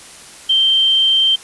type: tone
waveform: sine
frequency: 3136 Hz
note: G7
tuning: in tune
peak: -10 dBFS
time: 0.49-1.36 s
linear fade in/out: 10 ms
effects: white hiss -38 dBFS RMS until 1.43 s + resampled to 24000 Hz